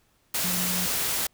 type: tone in noise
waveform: sine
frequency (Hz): 180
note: F#3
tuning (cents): -47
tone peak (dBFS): -31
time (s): 0.44-0.86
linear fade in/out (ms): 5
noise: white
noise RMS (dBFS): -27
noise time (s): 0.34-1.27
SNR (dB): -7
effects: pink hiss -66 dBFS RMS until 1.33 s